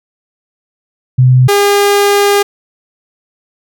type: tone pair in turn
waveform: sine / sawtooth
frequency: 127.6 / 405.1 Hz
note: C3 / G#4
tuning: -43 / -43 cents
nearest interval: octave + minor sixth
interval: 2000 cents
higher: second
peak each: -3 dBFS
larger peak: neither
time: 1.18-1.48 / 1.48-2.43 s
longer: second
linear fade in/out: 10 ms
effects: none